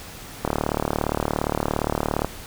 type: click train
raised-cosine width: 1 ms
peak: -7 dBFS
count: 68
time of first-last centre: 0.45-2.246 s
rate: 37.3 Hz
effects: pink hiss -39 dBFS RMS until 2.46 s